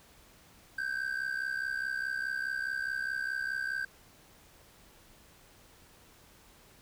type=ring-modulated tone; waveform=triangle; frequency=1568 Hz; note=G6; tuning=in tune; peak=-27 dBFS; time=0.78-3.85 s; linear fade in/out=5 ms; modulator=32.4 Hz; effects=pink hiss -59 dBFS RMS until 6.81 s